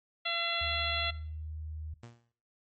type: harmonic tone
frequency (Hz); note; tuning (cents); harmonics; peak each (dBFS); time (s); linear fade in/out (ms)
679; F5; -49; 1 / 2 / 3 / 4 / 5 / 6; -40 / -38 / -37 / -36 / -35 / -39; 0.25-1.11; 10
type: tone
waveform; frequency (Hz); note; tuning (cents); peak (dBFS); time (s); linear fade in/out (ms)
sine; 77.78; D#2; 0; -37; 0.61-1.94; 5
type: tone with exponential decay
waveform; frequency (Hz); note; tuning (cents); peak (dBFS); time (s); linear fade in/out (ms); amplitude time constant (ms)
sawtooth; 117.7; A#2; +17; -40; 2.03-2.32; 5; 61
effects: noise-tail reverb RT60 0.5 s tail -17 dB re dry + MP3 32 kbps